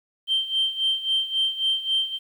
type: tone with tremolo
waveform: sine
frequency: 3136 Hz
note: G7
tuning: in tune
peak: -17 dBFS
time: 0.27-2.19 s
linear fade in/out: 50 ms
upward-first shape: sine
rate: 3.7 Hz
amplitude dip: 80%
effects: tanh soft clip ceiling -15 dBFS + 9-bit